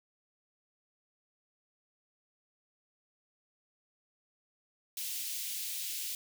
white high-pass noise, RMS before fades -38 dBFS, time 4.97-6.15 s, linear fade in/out 2 ms, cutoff 2500 Hz, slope 24 dB/octave, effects none

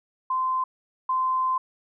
sine tone pair in turn, 1035 / 1035 Hz, C6 / C6, -19 / -19 cents, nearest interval unison, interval 0 cents, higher neither, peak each -22 / -21 dBFS, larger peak second, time 0.3-0.64 / 1.09-1.58 s, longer second, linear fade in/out 5 ms, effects none

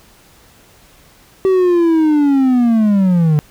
triangle linear sweep, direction down, 384.9 to 146.83 Hz, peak -7 dBFS, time 1.45-3.39 s, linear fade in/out 0 ms, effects pink hiss -47 dBFS RMS until 3.5 s

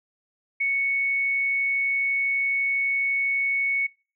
sine tone, 2217 Hz, C#7, in tune, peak -21 dBFS, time 0.6-3.87 s, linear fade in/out 10 ms, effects noise-tail reverb RT60 0.4 s tail -26 dB re dry

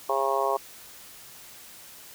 harmonic tone, 136 Hz, C#3, 33 cents flat, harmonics 3 / 4 / 5 / 6 / 7 / 8, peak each -30 / -30 / -29 / -32 / -30 / -29 dBFS, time 0.09-0.57 s, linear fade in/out 5 ms, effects white hiss -47 dBFS RMS until 2.14 s

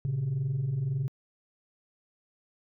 sine tone pair together, 115.2 / 137.06 Hz, A#2 / C#3, -20 / -19 cents, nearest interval minor third, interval 301 cents, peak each -32 / -26 dBFS, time 0.05-1.08 s, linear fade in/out 0 ms, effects tanh soft clip ceiling -24 dBFS

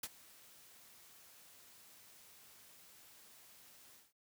white noise with ADSR envelope, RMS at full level -40 dBFS, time 0.03-4.13 s, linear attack 6 ms, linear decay 40 ms, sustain -21 dB, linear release 180 ms, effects noise-tail reverb RT60 0.1 s tail -26 dB re dry + high-pass 60 Hz 12 dB/octave

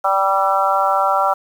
harmonic tone with a mistuned harmonic, 194.6 Hz, G3, 12 cents flat, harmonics 3 / 4 / 5 / 6 / 7, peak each -21 / -18 / -21 / -22 / -19 dBFS, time 0.04-1.34 s, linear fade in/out 10 ms, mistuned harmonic 7, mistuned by -17 cents, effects 7-bit

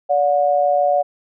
sine tone pair together, 577 / 723.8 Hz, D5 / F#5, -31 / -38 cents, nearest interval major third, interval 393 cents, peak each -16 dBFS, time 0.09-1.03 s, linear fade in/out 20 ms, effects none

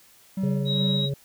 triangle tone with tremolo, 191.8 Hz, G3, 37 cents flat, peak -21 dBFS, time 0.37-1.06 s, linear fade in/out 5 ms, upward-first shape sine, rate 2.5 Hz, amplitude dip 55%
harmonic tone, 138.59 Hz, C#3, in tune, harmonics 1 / 3 / 4, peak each -25 / -35 / -37 dBFS, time 0.43-1.14 s, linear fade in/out 5 ms
sine tone, 3823 Hz, A#7, 43 cents sharp, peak -25 dBFS, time 0.65-1.1 s, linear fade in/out 50 ms
effects white hiss -55 dBFS RMS until 1.24 s

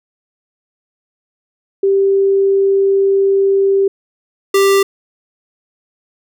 sine / square tone pair in turn, 392 / 393.5 Hz, G4 / G4, 0 / +7 cents, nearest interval unison, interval 7 cents, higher second, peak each -9 dBFS, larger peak neither, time 1.83-3.88 / 4.54-4.83 s, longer first, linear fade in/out 5 ms, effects none

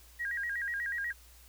sine tone with vibrato, 1754 Hz, A6, 6 cents flat, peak -32 dBFS, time 0.19-1.13 s, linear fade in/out 20 ms, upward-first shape square, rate 8.2 Hz, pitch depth 140 cents each way, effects added 60 Hz sine -56 dBFS peak until 1.48 s + white hiss -59 dBFS RMS until 1.48 s

